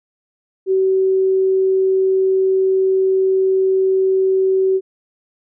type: tone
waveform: sine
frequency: 380.4 Hz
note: F#4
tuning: 48 cents sharp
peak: -12 dBFS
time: 0.66-4.81 s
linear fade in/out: 50 ms
effects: none